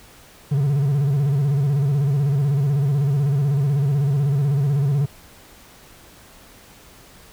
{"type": "tone with vibrato", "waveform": "triangle", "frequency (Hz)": 140.6, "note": "C#3", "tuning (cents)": 25, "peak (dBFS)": -14, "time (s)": [0.51, 5.06], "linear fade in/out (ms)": 10, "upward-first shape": "square", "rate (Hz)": 16, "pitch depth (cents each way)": 84, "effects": ["pink hiss -47 dBFS RMS until 7.32 s"]}